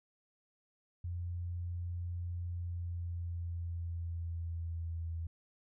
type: tone with pitch glide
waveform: sine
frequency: 87.31 to 82.79 Hz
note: F2 to E2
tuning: 0 to +8 cents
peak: -36 dBFS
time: 1.04-5.27 s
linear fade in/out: 5 ms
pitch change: -92 cents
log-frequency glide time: 2.48-5.15 s
effects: none